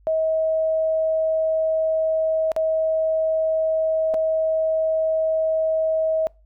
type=tone with dropouts; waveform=sine; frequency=638 Hz; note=D#5; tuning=43 cents sharp; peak=-18 dBFS; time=0.07-6.27 s; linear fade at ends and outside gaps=0 ms; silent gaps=2.518-2.564 / 4.139-4.143 s; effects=noise-tail reverb RT60 0.3 s tail -25 dB re dry + added 50 Hz sine -51 dBFS peak until 6.45 s